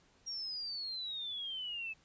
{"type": "exponential sweep", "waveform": "sine", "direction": "down", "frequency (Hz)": [5660, 2591], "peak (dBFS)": -38, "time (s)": [0.26, 1.94], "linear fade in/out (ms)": 20, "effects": ["pink hiss -68 dBFS RMS until 2.04 s", "resampled to 16000 Hz"]}